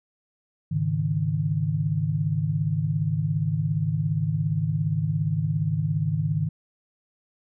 sine chord, Ab suspended fourth, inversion none, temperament just, 103.83 / 138.43 / 155.74 Hz, Ab2 / Db3 / Eb3, 0 / -2 / +2 cents, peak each -28 / -28 / -24 dBFS, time 0.71-6.49 s, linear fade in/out 10 ms, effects none

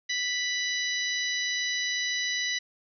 harmonic tone, 987.8 Hz, B5, in tune, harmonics 2 / 3 / 4 / 5 / 6, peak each -30 / -36 / -32 / -38 / -36 dBFS, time 0.09-2.59 s, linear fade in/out 10 ms, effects none

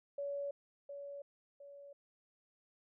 sine tone with echo, 566 Hz, C#5, 36 cents sharp, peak -37 dBFS, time 0.18-0.51 s, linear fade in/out 5 ms, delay 710 ms, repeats 2, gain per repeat -7 dB, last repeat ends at 1.93 s, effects none

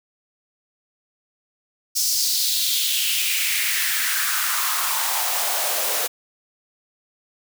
white noise with high-pass filter sweep, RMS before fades -22 dBFS, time 1.95-6.08 s, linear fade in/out 20 ms, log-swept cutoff 5600 to 500 Hz, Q 3, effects none

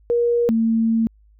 sine tone pair in turn, 474.8 / 225.9 Hz, A#4 / A3, +32 / +46 cents, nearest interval octave + minor second, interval 1286 cents, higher first, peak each -15 dBFS, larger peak neither, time 0.1-0.49 / 0.49-1.07 s, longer second, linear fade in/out 0 ms, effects added 52 Hz sine -50 dBFS peak until 1.39 s

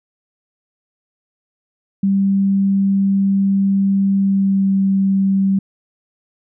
sine tone with pitch glide, 196 to 194.2 Hz, G3 to G3, 0 to -16 cents, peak -12 dBFS, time 2.03-5.59 s, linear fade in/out 5 ms, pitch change -16 cents, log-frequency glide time 4.19-4.73 s, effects none

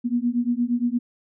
sine beating tone pair, 236.7 / 245.3 Hz, A#3 / B3, +27 / -12 cents, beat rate 8.6 Hz, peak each -23 dBFS, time 0.04-0.99 s, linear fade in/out 20 ms, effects none

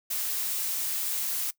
blue noise, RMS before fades -30 dBFS, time 0.1-1.51 s, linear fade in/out 10 ms, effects noise-tail reverb RT60 0.1 s tail -20 dB re dry

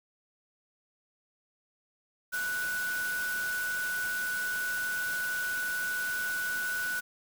sine tone in noise, 1480 Hz, F#6, in tune, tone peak -30 dBFS, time 2.32-7.01 s, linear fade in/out 20 ms, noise white, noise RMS -40 dBFS, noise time 2.32-7.01 s, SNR +7 dB, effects none

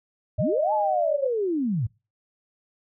sine tone with pitch glide, 618 to 560.2 Hz, D#5 to C#5, -12 to +18 cents, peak -24 dBFS, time 0.38-1.28 s, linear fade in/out 20 ms, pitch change -170 cents, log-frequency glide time 0.93-1.16 s
sine linear two-way sweep, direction up then down, 73.4 to 880 to 94.5 Hz, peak -22 dBFS, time 0.38-1.87 s, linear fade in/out 10 ms, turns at 0.73 s
effects noise-tail reverb RT60 0.3 s tail -25 dB re dry

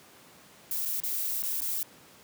violet noise with dropouts, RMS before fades -31 dBFS, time 0.71-1.83 s, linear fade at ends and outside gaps 1 ms, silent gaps 0.852-0.857 / 1.002-1.035 / 1.423-1.435 / 1.606-1.618 s, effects pink hiss -54 dBFS RMS until 2.23 s + high-pass 150 Hz 12 dB/octave

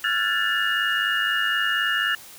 sine tone cluster, 1362 / 1461 / 1652 / 1756 / 2857 Hz, F6 / F#6 / G#6 / A6 / F7, -44 / -22 / -10 / -4 / +39 cents, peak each -28 / -29 / -29 / -24 / -26 dBFS, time 0.04-2.15 s, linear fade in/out 2 ms, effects white hiss -44 dBFS RMS until 2.38 s

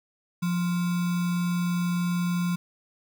sine tone with sample-and-hold, 175.8 Hz, F3, 12 cents sharp, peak -23 dBFS, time 0.42-2.56 s, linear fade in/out 10 ms, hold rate 1225 Hz, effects none

